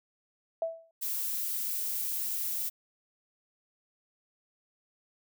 sine tone with exponential decay, 657 Hz, E5, 6 cents flat, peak -25 dBFS, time 0.62-0.91 s, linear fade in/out 2 ms, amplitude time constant 61 ms
violet noise, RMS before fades -33 dBFS, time 1.01-2.7 s, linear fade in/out 20 ms
effects none

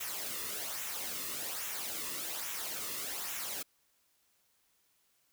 white noise with flanger, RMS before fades -39 dBFS, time 0-3.63 s, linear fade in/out 10 ms, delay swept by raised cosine 0.21 to 1.31 ms, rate 1.2 Hz, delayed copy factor -0.6, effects white hiss -73 dBFS RMS until 5.32 s

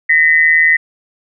sine tone pair together, 1851.5 / 2010 Hz, A#6 / B6, -12 / +30 cents, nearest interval minor second, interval 142 cents, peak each -10 dBFS, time 0.09-0.77 s, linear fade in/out 10 ms, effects none

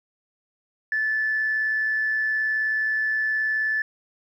sine tone with amplitude modulation, 1744 Hz, A6, 16 cents flat, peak -19 dBFS, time 0.92-3.82 s, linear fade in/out 2 ms, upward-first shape sine, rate 119 Hz, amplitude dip 30%, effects tanh soft clip ceiling -15 dBFS + 10-bit

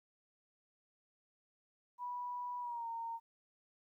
sine tone with pitch glide, 980 to 919.7 Hz, B5 to A#5, -14 to -24 cents, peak -39 dBFS, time 1.98-3.2 s, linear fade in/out 50 ms, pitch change -110 cents, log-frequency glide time 2.6-2.87 s, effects 13-bit

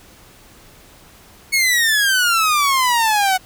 sawtooth exponential sweep, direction down, 2217 to 736 Hz, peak -10 dBFS, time 1.52-3.38 s, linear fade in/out 20 ms, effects pink hiss -46 dBFS RMS until 3.45 s

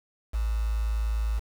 sine tone with quantisation, 54.9 Hz, A1, 3 cents flat, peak -24 dBFS, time 0.33-1.4 s, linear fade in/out 20 ms, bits 7, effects none

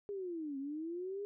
sine linear two-way sweep, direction down then up, 412.8 to 267 to 412.8 Hz, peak -38 dBFS, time 0.09-1.25 s, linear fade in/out 0 ms, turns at 0.58 s, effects none

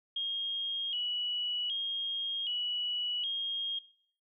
sine tone with vibrato, 3088 Hz, G7, 27 cents flat, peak -31 dBFS, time 0.16-3.79 s, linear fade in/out 5 ms, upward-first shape square, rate 0.65 Hz, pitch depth 86 cents each way, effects noise-tail reverb RT60 0.6 s tail -22 dB re dry

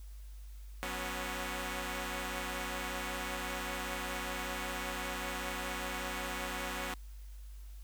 5% pulse chord, F# suspended fourth, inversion none, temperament equal with one note detuned, 183.08 / 246.9 / 277.2 Hz, F#3 / B3 / C#4, -18 / 0 / 0 cents, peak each -30 dBFS, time 0.83-6.94 s, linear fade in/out 0 ms, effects added 50 Hz sine -45 dBFS peak until 7.83 s + white hiss -64 dBFS RMS until 7.83 s

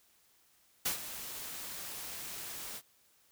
white noise with ADSR envelope, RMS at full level -31 dBFS, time 0.85-2.82 s, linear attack 10 ms, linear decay 110 ms, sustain -12 dB, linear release 57 ms, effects white hiss -68 dBFS RMS until 3.31 s

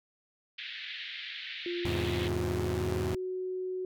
white band-pass noise, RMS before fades -41 dBFS, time 0.58-2.28 s, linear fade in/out 5 ms, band 1700 to 3900 Hz, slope 48 dB/octave
sine tone with pitch glide, 349.2 to 370 Hz, F4 to F#4, 0 to 0 cents, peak -32 dBFS, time 1.66-3.85 s, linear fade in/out 2 ms, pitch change +100 cents, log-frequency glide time 1.87-3.12 s
sawtooth chord, E augmented, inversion none, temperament equal, 82.41 / 103.83 / 130.81 Hz, E2 / G#2 / B#2, 0 / 0 / 0 cents, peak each -30 / -31 / -35 dBFS, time 1.85-3.15 s, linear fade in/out 0 ms
effects none

